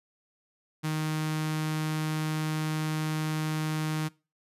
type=tone with notch filter; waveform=sawtooth; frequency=155.56 Hz; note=D#3; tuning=in tune; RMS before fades=-30 dBFS; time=0.83-4.09 s; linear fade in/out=20 ms; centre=550 Hz; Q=1.5; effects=noise-tail reverb RT60 0.3 s tail -22 dB re dry + resampled to 32000 Hz